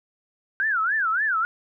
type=tone with vibrato; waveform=sine; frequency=1514 Hz; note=F#6; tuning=39 cents sharp; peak=-20 dBFS; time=0.6-1.45 s; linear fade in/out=0 ms; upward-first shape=sine; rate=3.5 Hz; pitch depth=280 cents each way; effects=none